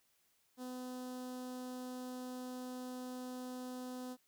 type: tone with notch filter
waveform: sawtooth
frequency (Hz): 252.3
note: B3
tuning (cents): +37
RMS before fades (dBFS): -45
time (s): 0.57-4.17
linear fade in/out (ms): 50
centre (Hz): 2200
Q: 0.79
effects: white hiss -75 dBFS RMS until 4.27 s